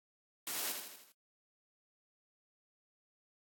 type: noise with echo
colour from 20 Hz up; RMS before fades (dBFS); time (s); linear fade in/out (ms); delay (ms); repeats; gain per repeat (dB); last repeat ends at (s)
white; -39; 0.47-0.72; 2; 80; 5; -5; 1.12
effects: high-pass 200 Hz 12 dB/octave + AAC 64 kbps